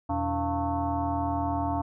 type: tone with frequency modulation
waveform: sine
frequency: 489.9 Hz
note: B4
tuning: 14 cents flat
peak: -25 dBFS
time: 0.09-1.82 s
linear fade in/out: 10 ms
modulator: 204 Hz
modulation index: 2.5
effects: none